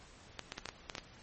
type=clicks; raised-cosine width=0.2 ms; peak=-21 dBFS; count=8; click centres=0.393 / 0.521 / 0.581 / 0.657 / 0.689 / 0.898 / 0.952 / 0.982 s; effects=pink hiss -57 dBFS RMS until 1.22 s + MP3 32 kbps